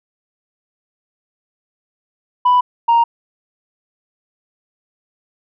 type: tone pair in turn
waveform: sine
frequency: 990 / 932.7 Hz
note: B5 / A#5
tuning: +4 / +1 cents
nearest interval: minor second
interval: 103 cents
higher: first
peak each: -7 dBFS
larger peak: neither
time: 2.45-2.61 / 2.88-3.04 s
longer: neither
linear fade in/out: 10 ms
effects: tanh soft clip ceiling -7 dBFS